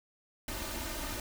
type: noise with comb filter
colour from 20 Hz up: pink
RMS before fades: -38 dBFS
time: 0.48-1.2 s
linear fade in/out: 2 ms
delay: 3.3 ms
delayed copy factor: +0.8
effects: none